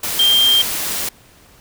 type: tone in noise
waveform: sine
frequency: 3179 Hz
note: G7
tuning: 24 cents sharp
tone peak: -10 dBFS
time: 0.19-0.62 s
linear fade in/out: 5 ms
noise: white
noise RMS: -22 dBFS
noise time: 0.03-1.09 s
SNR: +9 dB
effects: pink hiss -48 dBFS RMS until 1.6 s